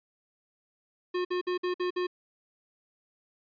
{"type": "tone bursts", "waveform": "square", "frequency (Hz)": 360.3, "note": "F#4", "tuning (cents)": -46, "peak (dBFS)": -28, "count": 6, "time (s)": [1.14, 2.07], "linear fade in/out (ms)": 10, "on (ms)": 110, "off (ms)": 54, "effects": ["resampled to 11025 Hz"]}